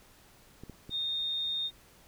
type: clicks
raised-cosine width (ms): 3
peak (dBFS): -31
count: 3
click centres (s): 0.636 / 0.697 / 0.894
type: tone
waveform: sine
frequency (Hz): 3672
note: A#7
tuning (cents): -27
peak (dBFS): -30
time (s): 0.9-1.71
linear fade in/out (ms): 50
effects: pink hiss -59 dBFS RMS until 2.07 s